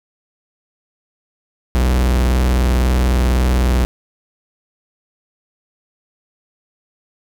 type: tone with vibrato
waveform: 45% pulse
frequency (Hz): 61.7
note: B1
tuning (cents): -1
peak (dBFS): -12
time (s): 1.75-3.85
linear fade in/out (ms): 0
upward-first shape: triangle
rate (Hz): 20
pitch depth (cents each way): 260
effects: none